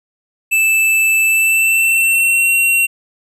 square tone with pitch glide, 2637 to 2736 Hz, E7 to F7, 0 to -36 cents, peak -11 dBFS, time 0.51-2.87 s, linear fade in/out 20 ms, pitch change +64 cents, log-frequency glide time 1.25-2.55 s, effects none

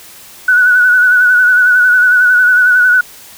sine tone with vibrato, 1480 Hz, F#6, in tune, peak -5 dBFS, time 0.48-3.01 s, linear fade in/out 5 ms, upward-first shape sine, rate 11 Hz, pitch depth 41 cents each way, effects white hiss -36 dBFS RMS until 3.37 s

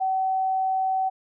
sine tone, 760 Hz, F#5, 46 cents sharp, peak -21 dBFS, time 0-1.1 s, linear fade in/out 20 ms, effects none

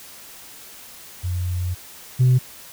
sine tone pair in turn, 90 / 127.09 Hz, F#2 / C3, -47 / -50 cents, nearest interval tritone, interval 597 cents, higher second, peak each -21 / -10 dBFS, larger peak second, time 1.23-1.75 / 2.19-2.39 s, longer first, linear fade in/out 20 ms, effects tanh soft clip ceiling -10 dBFS + white hiss -42 dBFS RMS until 2.72 s

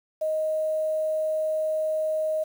sine tone with quantisation, 625 Hz, D#5, 8 cents sharp, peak -23 dBFS, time 0.21-2.44 s, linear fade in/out 10 ms, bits 8, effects none

